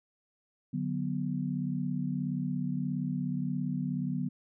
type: chord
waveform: sine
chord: B minor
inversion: first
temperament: just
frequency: 148.16 / 185.21 / 246.9 Hz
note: D3 / F#3 / B3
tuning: +16 / +2 / 0 cents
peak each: -34 dBFS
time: 0.73-4.29 s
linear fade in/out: 10 ms
effects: none